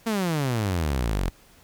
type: exponential sweep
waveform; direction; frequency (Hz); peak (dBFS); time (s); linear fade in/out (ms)
sawtooth; down; 233.1 to 41.2; -19; 0.06-1.3; 10
effects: pink hiss -55 dBFS RMS until 1.63 s